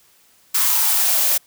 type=noise with high-pass filter sweep; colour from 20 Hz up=blue; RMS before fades=-17 dBFS; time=0.54-1.38 s; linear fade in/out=10 ms; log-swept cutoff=1100 to 540 Hz; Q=3.4; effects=white hiss -55 dBFS RMS until 1.46 s